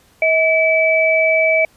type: tone pair together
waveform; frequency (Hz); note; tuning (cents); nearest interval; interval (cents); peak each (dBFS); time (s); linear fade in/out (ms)
sine; 640.8 / 2300; E5 / D7; -49 / -37; octave + minor seventh; 2212; -14; 0.22-1.65; 2
effects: pink hiss -53 dBFS RMS until 1.76 s + resampled to 32000 Hz